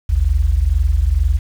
sine tone pair together, 53.53 / 75.7 Hz, A1 / D#2, -47 / -47 cents, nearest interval tritone, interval 600 cents, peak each -14 dBFS, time 0.09-1.39 s, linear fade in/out 10 ms, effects tanh soft clip ceiling -4 dBFS + 7-bit

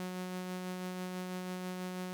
sawtooth tone with tremolo, 182.9 Hz, F#3, 20 cents flat, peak -33 dBFS, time 0-2.13 s, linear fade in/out 0 ms, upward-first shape sine, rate 6.1 Hz, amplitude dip 25%, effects none

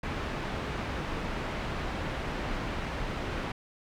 pink low-pass noise, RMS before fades -34 dBFS, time 0.03-3.52 s, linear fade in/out 5 ms, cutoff 2600 Hz, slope 12 dB/octave, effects none

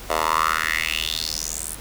10% pulse tone with high-pass filter sweep, 79.2 Hz, D#2, 31 cents sharp, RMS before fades -24 dBFS, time 0.09-1.76 s, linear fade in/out 20 ms, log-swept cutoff 680 to 10000 Hz, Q 4.4, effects added 50 Hz sine -39 dBFS peak until 1.8 s + pink hiss -39 dBFS RMS until 1.8 s

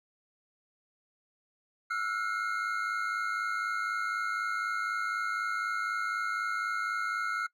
triangle tone cluster, 1334 / 1438 / 2136 Hz, E6 / F#6 / C7, +20 / -50 / +35 cents, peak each -31 / -31 / -38 dBFS, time 1.9-7.47 s, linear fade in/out 10 ms, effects noise-tail reverb RT60 0.1 s tail -22 dB re dry

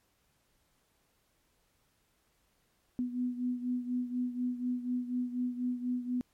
sine beating tone pair, 246.9 / 251 Hz, B3 / B3, 0 / +28 cents, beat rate 4.1 Hz, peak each -32 / -37 dBFS, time 2.99-6.21 s, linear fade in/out 0 ms, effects pink hiss -73 dBFS RMS until 6.33 s + MP3 64 kbps

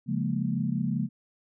sine chord, Bb minor seventh, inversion first, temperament equal, 138.59 / 174.61 / 207.7 / 233.1 Hz, Db3 / F3 / Ab3 / Bb3, 0 / 0 / 0 / 0 cents, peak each -31 dBFS, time 0.06-1.09 s, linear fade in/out 50 ms, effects none

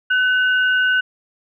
sine tone pair together, 1506 / 2843 Hz, F#6 / F7, +30 / +30 cents, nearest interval major seventh, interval 1100 cents, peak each -14 / -24 dBFS, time 0.1-1.01 s, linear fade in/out 10 ms, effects none

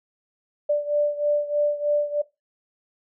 sine beating tone pair, 587.3 / 590.5 Hz, D5 / D5, 0 / +9 cents, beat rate 3.2 Hz, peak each -21 / -25 dBFS, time 0.69-2.22 s, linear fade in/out 10 ms, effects noise-tail reverb RT60 0.2 s tail -18 dB re dry

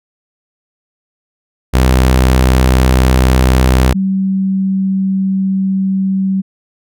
sawtooth / sine tone pair in turn, 64 / 191.78 Hz, C2 / G3, -38 / -38 cents, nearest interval octave + perfect fifth, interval 1900 cents, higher second, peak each -3 / -11 dBFS, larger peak first, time 1.73-3.94 / 3.94-6.42 s, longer second, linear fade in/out 20 ms, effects none

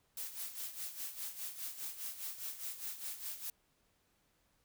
blue noise with tremolo, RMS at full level -41 dBFS, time 0.17-3.5 s, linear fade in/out 2 ms, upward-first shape sine, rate 4.9 Hz, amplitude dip 70%, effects pink hiss -75 dBFS RMS until 4.64 s

